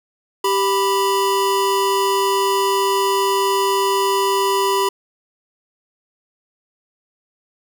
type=tone pair together; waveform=square; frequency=392 / 987.8 Hz; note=G4 / B5; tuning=0 / 0 cents; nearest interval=octave + major third; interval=1600 cents; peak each=-19 dBFS; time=0.44-4.89 s; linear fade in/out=5 ms; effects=none